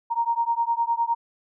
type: beating tone pair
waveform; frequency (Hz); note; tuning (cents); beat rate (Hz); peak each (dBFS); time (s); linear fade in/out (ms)
sine; 927 / 936.8; A#5 / A#5; -10 / +8; 9.8; -24; 0.1-1.15; 20
effects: none